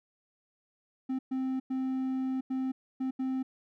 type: tone bursts at uneven times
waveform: triangle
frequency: 261.6 Hz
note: C4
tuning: in tune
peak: -27 dBFS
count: 6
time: 1.09-1.19 / 1.31-1.6 / 1.7-2.41 / 2.5-2.72 / 3-3.11 / 3.19-3.43 s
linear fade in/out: 10 ms
effects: none

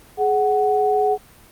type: tone pair together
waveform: sine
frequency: 420.3 / 744.1 Hz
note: G#4 / F#5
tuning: +21 / +10 cents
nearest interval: minor seventh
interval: 989 cents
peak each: -18 / -18 dBFS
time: 0.17-1.18 s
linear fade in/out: 50 ms
effects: pink hiss -48 dBFS RMS until 1.51 s + Opus 32 kbps

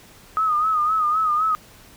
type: tone with vibrato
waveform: sine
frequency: 1252 Hz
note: D#6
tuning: 10 cents sharp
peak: -17 dBFS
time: 0.37-1.55 s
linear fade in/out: 0 ms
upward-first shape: sine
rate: 3.9 Hz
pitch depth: 71 cents each way
effects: pink hiss -48 dBFS RMS until 1.96 s

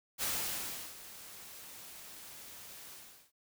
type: noise with ADSR envelope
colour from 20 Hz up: white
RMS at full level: -34 dBFS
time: 0.18-3.32 s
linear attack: 45 ms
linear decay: 710 ms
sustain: -16 dB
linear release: 400 ms
effects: none

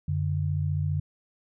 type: tone pair together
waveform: sine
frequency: 91.9 / 146.8 Hz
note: F#2 / D3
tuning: -11 / 0 cents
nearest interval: minor sixth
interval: 811 cents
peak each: -27 dBFS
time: 0.08-1 s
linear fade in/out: 5 ms
effects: none

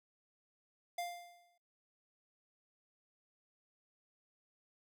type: tone with exponential decay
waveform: square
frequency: 699 Hz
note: F5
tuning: 1 cent sharp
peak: -36 dBFS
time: 0.98-1.58 s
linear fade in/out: 5 ms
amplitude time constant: 130 ms
effects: noise-tail reverb RT60 0.4 s tail -25 dB re dry

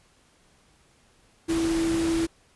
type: tone in noise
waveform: sine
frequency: 329.6 Hz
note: E4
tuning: in tune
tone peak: -22 dBFS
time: 1.48-2.27 s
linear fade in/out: 20 ms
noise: pink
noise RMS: -33 dBFS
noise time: 1.48-2.27 s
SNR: +8 dB
effects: pink hiss -61 dBFS RMS until 2.55 s + resampled to 24000 Hz

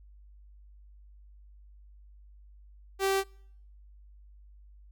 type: tone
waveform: sawtooth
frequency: 388.4 Hz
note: G4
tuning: 16 cents flat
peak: -21 dBFS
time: 2.99-3.24 s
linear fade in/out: 50 ms
effects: noise-tail reverb RT60 0.7 s tail -26 dB re dry + added 50 Hz sine -51 dBFS peak until 4.91 s

